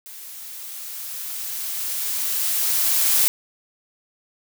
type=noise with level ramp; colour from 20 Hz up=blue; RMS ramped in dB=-39 to -17 dBFS; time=0.06-3.28 s; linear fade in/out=0 ms; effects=none